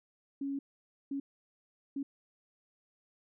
sine tone bursts at uneven times, 277.2 Hz, C#4, in tune, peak -33 dBFS, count 3, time 0.41-0.59 / 1.11-1.2 / 1.96-2.03 s, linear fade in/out 5 ms, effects none

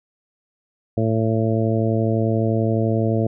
harmonic tone, 111.6 Hz, A2, 25 cents sharp, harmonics 1 / 2 / 3 / 4 / 5 / 6, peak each -20 / -23 / -25 / -26 / -27 / -28 dBFS, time 0.97-3.27 s, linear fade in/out 5 ms, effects none

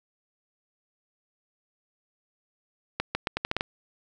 accelerating click train, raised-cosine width 0.3 ms, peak -10 dBFS, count 8, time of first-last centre 3-3.609 s, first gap 150 ms, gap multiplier 0.81, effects none

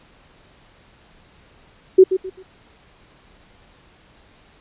sine tone with echo, 376.2 Hz, F#4, 29 cents sharp, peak -4 dBFS, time 1.98-2.04 s, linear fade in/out 10 ms, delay 130 ms, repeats 3, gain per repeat -11 dB, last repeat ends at 2.43 s, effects pink hiss -52 dBFS RMS until 4.6 s + resampled to 8000 Hz

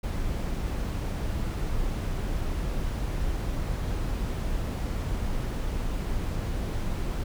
brown noise, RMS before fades -29 dBFS, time 0.03-7.24 s, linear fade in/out 10 ms, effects none

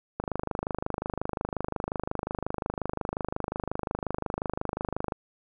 click train, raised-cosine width 1 ms, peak -15 dBFS, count 127, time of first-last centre 0.2-5.122 s, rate 25.6 Hz, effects none

